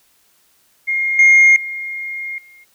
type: tone with level steps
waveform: sine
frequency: 2133 Hz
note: C7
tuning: 33 cents sharp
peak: -15 / -4 / -23 / -42 dBFS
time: 0.87-2.65 s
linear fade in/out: 20 ms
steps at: 1.19 / 1.56 / 2.38 s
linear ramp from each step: 2 ms
effects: tanh soft clip ceiling -4 dBFS + white hiss -57 dBFS RMS until 2.74 s